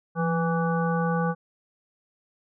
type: harmonic tone with a mistuned harmonic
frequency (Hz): 164.81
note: E3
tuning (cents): 0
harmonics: 1 / 3 / 5 / 7 / 9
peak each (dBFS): -24 / -29 / -31 / -32 / -34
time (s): 0.15-1.35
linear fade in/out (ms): 50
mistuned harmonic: 1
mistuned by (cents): +60
effects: none